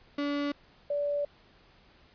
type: tone pair in turn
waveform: 35% pulse / sine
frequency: 287.4 / 578.8 Hz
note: D4 / D5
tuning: -37 / -25 cents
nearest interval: octave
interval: 1212 cents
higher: second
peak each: -27 dBFS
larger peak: neither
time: 0.18-0.52 / 0.9-1.25 s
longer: second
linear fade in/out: 5 ms
effects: pink hiss -60 dBFS RMS until 2.14 s + resampled to 11025 Hz